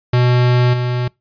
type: tone with level steps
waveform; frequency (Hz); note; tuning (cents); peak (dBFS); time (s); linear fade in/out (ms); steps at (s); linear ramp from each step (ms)
square; 123.47; B2; 0; -11 / -17; 0.13-1.08; 5; 0.73; 10
effects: noise-tail reverb RT60 0.2 s tail -25 dB re dry + resampled to 11025 Hz